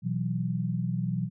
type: chord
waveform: sine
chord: B suspended fourth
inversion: none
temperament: just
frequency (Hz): 123.47 / 164.63 / 185.21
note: B2 / E3 / F#3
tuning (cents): 0 / -2 / +2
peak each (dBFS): -31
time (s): 0.02-1.3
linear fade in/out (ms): 50
effects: none